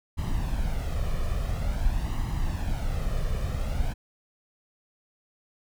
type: noise with flanger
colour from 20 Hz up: brown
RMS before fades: -27 dBFS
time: 0.17-3.94 s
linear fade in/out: 20 ms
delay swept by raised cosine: 1 to 1.69 ms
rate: 0.48 Hz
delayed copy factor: +0.6
effects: none